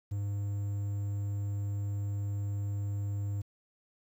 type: tone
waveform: triangle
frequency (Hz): 101.1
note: G#2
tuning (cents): -46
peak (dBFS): -29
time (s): 0.11-3.42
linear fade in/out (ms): 10
effects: 10-bit